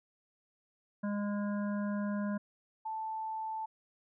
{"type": "harmonic tone", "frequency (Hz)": 204.7, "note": "G#3", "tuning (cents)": -25, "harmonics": [1, 3, 5, 7, 8], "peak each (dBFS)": [-32, -42, -46, -49, -50], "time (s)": [1.03, 2.38], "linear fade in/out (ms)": 10}
{"type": "tone", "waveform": "sine", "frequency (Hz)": 880, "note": "A5", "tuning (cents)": 0, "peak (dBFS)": -35, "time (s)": [2.85, 3.66], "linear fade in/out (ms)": 10}
{"effects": []}